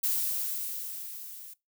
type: noise with level ramp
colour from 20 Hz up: violet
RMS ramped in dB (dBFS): -27 to -46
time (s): 0.03-1.54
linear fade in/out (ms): 10
effects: noise-tail reverb RT60 0.2 s tail -21 dB re dry